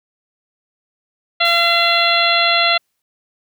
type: harmonic tone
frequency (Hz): 683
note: F5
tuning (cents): -39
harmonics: 1 / 2 / 3 / 4 / 5 / 6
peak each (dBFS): -19 / -19 / -19 / -19 / -19 / -19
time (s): 1.4-2.78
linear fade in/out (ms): 10
type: noise with exponential decay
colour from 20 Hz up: white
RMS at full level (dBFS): -34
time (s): 1.45-3.02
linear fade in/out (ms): 1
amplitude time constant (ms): 340
effects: none